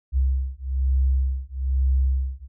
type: beating tone pair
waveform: sine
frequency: 65.41 / 66.51 Hz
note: C2 / C2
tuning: 0 / +29 cents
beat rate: 1.1 Hz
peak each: -22 dBFS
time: 0.12-2.48 s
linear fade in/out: 50 ms
effects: none